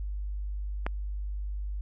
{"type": "click", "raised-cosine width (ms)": 0.5, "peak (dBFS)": -15, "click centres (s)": 0.865, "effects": ["added 50 Hz sine -31 dBFS peak until 1.81 s"]}